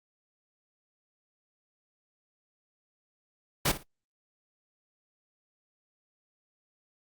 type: noise with echo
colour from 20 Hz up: pink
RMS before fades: -25 dBFS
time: 3.65-3.72 s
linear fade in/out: 10 ms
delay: 57 ms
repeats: 2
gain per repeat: -13 dB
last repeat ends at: 3.834 s
effects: noise-tail reverb RT60 0.1 s tail -21 dB re dry + Opus 48 kbps